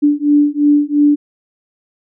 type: beating tone pair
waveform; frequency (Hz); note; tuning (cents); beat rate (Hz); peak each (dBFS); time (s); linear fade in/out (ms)
sine; 291 / 293.9; D4 / D4; -16 / +1; 2.9; -12; 0.02-1.16; 20
effects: none